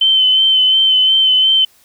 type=tone with vibrato; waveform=sine; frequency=3071 Hz; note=G7; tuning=36 cents flat; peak=-8 dBFS; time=0.01-1.65 s; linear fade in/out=5 ms; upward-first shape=sine; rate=2.8 Hz; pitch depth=24 cents each way; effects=white hiss -51 dBFS RMS until 1.84 s